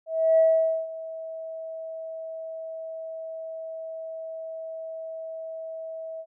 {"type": "tone with ADSR envelope", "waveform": "sine", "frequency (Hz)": 647, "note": "E5", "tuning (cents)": -32, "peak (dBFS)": -14, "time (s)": [0.06, 6.26], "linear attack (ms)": 320, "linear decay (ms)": 490, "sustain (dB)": -19, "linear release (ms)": 60, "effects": ["tanh soft clip ceiling -10 dBFS"]}